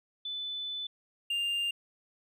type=tone pair in turn; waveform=sine / triangle; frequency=3500 / 2800 Hz; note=A7 / F7; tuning=-10 / +4 cents; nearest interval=major third; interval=386 cents; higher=first; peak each=-34 / -27 dBFS; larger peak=second; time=0.25-0.87 / 1.3-1.71 s; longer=first; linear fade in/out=5 ms; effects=none